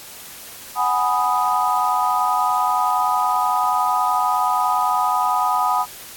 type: chord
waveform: sine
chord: G# minor seventh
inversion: third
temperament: equal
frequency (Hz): 740 / 830.6 / 987.8 / 1244.5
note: F#5 / G#5 / B5 / D#6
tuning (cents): 0 / 0 / 0 / 0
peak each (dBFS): -22 / -23 / -21 / -21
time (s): 0.75-5.86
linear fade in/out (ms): 50
effects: white hiss -38 dBFS RMS until 6.16 s + AAC 64 kbps